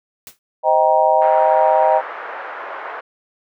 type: noise with exponential decay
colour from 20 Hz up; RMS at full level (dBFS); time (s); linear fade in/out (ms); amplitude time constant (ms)
white; -32; 0.27-0.39; 1; 24
type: chord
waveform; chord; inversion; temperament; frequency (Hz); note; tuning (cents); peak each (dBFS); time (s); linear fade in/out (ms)
sine; C minor seventh; none; just; 523.3 / 627.9 / 784.9 / 941.9; C5 / Eb5 / G5 / Bb5; 0 / +16 / +2 / +18; -20 / -15 / -16 / -17; 0.63-2.02; 50
type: band-pass noise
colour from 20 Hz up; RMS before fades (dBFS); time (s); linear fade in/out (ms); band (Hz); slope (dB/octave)
white; -30; 1.21-3.01; 10; 480 to 1600; 24
effects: none